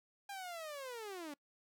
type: linear sweep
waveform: sawtooth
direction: down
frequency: 810 to 277.2 Hz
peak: -40 dBFS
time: 0.29-1.34 s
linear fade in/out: 5 ms
effects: noise-tail reverb RT60 0.1 s tail -24 dB re dry